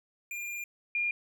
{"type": "tone pair in turn", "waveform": ["square", "sine"], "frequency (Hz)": [2403, 2412], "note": ["D7", "D7"], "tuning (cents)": [39, 46], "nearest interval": "unison", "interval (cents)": 7, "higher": "second", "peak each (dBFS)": [-36, -27], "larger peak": "second", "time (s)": [[0.31, 0.64], [0.95, 1.11]], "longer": "first", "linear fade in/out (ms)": 2, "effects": []}